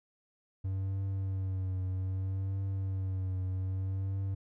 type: tone with vibrato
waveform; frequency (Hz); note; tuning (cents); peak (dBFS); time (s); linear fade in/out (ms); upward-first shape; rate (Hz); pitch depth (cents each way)
triangle; 95.1; F#2; +48; -29; 0.64-4.35; 10; triangle; 0.63; 42
effects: none